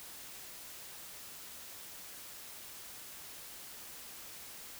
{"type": "silence", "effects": ["white hiss -49 dBFS RMS until 4.79 s"]}